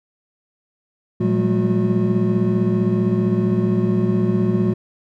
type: tone cluster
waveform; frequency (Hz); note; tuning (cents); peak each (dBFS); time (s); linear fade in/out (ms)
triangle; 115.9 / 180.2 / 195.7 / 215.4 / 362.5; A#2 / F#3 / G3 / A3 / F#4; -10 / -45 / -3 / -37 / -35; -20; 1.2-4.74; 10
effects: none